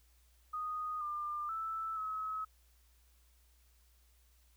sine tone with pitch steps, 1241 / 1198 / 1318 / 1283 Hz, D#6 / D6 / E6 / E6, -5 / +34 / -1 / -47 cents, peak -36 dBFS, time 0.53-2.45 s, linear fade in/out 10 ms, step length 480 ms, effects added 60 Hz sine -65 dBFS peak until 4.56 s + white hiss -72 dBFS RMS until 4.56 s

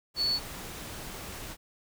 sine tone in noise, 4435 Hz, C#8, in tune, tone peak -25 dBFS, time 0.16-0.4 s, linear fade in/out 50 ms, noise pink, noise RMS -41 dBFS, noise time 0.14-1.57 s, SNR +13 dB, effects none

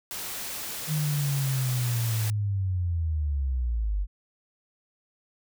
white noise, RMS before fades -35 dBFS, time 0.11-2.3 s, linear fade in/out 0 ms
sine linear sweep, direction down, 155.56 to 46.25 Hz, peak -24 dBFS, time 0.87-4.07 s, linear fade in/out 50 ms
effects none

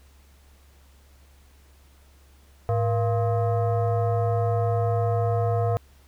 sine tone with frequency modulation, 107.1 Hz, A2, 46 cents flat, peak -20 dBFS, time 2.69-5.77 s, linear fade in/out 0 ms, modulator 582 Hz, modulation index 1, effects added 69 Hz sine -52 dBFS peak until 6.07 s + pink hiss -60 dBFS RMS until 6.07 s

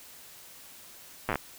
slowing click train, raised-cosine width 0.5 ms, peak -13 dBFS, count 7, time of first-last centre 1.29-1.357 s, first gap 8 ms, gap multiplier 1.13, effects white hiss -50 dBFS RMS until 1.58 s

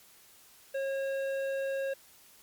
sine tone with hard clipping, 543 Hz, C#5, 36 cents flat, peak -32 dBFS, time 0.74-1.94 s, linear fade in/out 10 ms, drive 10 dB, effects white hiss -58 dBFS RMS until 2.42 s + MP3 96 kbps

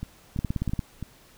two click trains, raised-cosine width 5 ms, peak -20 / -14 dBFS, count 4 / 8, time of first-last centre 0.03-1.027 / 0.39-0.792 s, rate 3.01 / 17.4 Hz, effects pink hiss -55 dBFS RMS until 1.37 s

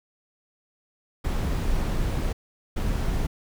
brown noise bursts at uneven times, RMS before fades -25 dBFS, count 2, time 1.24-2.33 / 2.76-3.27 s, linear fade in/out 10 ms, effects none

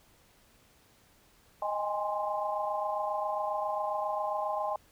sine chord, Ab major seventh, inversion second, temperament equal with one note detuned, 622.3 / 803.2 / 830.6 / 1046.5 Hz, Eb5 / G5 / Ab5 / C6, 0 / +42 / 0 / 0 cents, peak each -34 / -37 / -35 / -35 dBFS, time 1.62-4.76 s, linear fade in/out 2 ms, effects pink hiss -63 dBFS RMS until 4.91 s

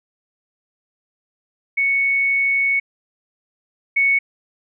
sine tone pair in turn, 2217 / 2217 Hz, C#7 / C#7, 0 / 0 cents, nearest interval unison, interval 0 cents, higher neither, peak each -15 / -13 dBFS, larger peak second, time 1.77-2.8 / 3.96-4.19 s, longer first, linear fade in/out 10 ms, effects none

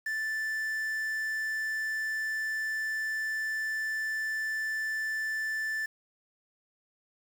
triangle tone with quantisation, 1760 Hz, A6, in tune, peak -28 dBFS, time 0.06-5.86 s, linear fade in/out 5 ms, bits 8, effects none

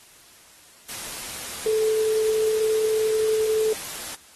sine tone in noise, 436 Hz, A4, 16 cents flat, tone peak -19 dBFS, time 1.66-3.73 s, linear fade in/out 2 ms, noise white, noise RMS -34 dBFS, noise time 0.89-4.15 s, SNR +12 dB, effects white hiss -51 dBFS RMS until 4.35 s + AAC 32 kbps

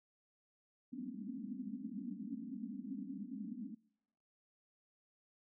white band-pass noise, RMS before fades -45 dBFS, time 0.92-3.75 s, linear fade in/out 10 ms, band 190 to 280 Hz, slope 96 dB/octave, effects noise-tail reverb RT60 0.9 s tail -25 dB re dry

